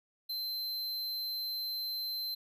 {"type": "tone", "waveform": "square", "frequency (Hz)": 4100, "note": "C8", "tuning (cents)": -36, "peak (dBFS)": -35, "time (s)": [0.29, 2.35], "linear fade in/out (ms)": 10, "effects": []}